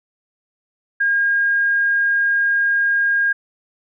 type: tone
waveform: sine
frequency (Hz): 1620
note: G#6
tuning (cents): -43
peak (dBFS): -14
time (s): 1-3.33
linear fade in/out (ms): 10
effects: none